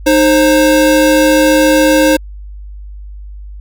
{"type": "tone pair together", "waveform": "square", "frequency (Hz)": [307.9, 531.2], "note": ["D#4", "C5"], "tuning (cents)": [-18, 26], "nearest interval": "major sixth", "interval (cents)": 944, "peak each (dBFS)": -10, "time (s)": [0.06, 2.17], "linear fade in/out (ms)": 10, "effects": ["added 50 Hz sine -26 dBFS peak until 3.6 s"]}